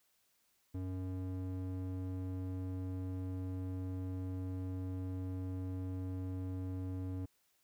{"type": "tone with band-pass filter", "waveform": "square", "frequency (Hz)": 92.5, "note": "F#2", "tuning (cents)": 0, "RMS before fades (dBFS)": -40, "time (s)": [0.74, 7.26], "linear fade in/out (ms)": 10, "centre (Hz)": 190, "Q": 1.7, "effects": ["white hiss -75 dBFS RMS until 7.63 s"]}